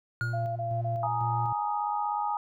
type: tone with tremolo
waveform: triangle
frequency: 116.9 Hz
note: A#2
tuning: 5 cents sharp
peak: -27 dBFS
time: 0.21-1.53 s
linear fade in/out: 5 ms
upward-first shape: square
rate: 2 Hz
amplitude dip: 40%
type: tone with exponential decay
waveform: triangle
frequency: 1430 Hz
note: F6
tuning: 41 cents sharp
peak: -26 dBFS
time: 0.21-0.6 s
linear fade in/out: 0 ms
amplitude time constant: 84 ms
type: tone bursts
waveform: sine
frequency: 685 Hz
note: F5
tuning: 34 cents flat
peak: -30 dBFS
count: 3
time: 0.33-1.072 s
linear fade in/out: 10 ms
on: 230 ms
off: 26 ms
type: chord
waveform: sine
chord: Ab suspended second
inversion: none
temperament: equal with one note detuned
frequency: 835.9 / 932.3 / 1244.5 Hz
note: Ab5 / Bb5 / Eb6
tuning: +11 / 0 / 0 cents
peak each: -29 / -33 / -34 dBFS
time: 1.03-2.37 s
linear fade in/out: 2 ms
effects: none